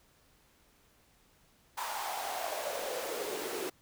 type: noise with high-pass filter sweep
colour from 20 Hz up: pink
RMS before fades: -37 dBFS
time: 1.77-3.7 s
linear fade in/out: 10 ms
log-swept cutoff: 940 to 350 Hz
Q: 5
effects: pink hiss -66 dBFS RMS until 3.81 s